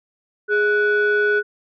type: tone pair together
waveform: sine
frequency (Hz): 415.3 / 1480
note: G#4 / F#6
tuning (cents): 0 / 0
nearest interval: octave + minor seventh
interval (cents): 2200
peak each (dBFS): -16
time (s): 0.48-1.43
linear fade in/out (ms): 50
effects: tanh soft clip ceiling -11 dBFS